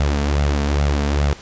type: tone with flanger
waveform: sawtooth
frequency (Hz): 72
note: D2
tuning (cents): -34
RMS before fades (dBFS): -18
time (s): 0-1.33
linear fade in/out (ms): 0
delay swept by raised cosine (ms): 1.4 to 4.5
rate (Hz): 2.4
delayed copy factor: +0.55
effects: pink hiss -40 dBFS RMS until 1.41 s + resampled to 16000 Hz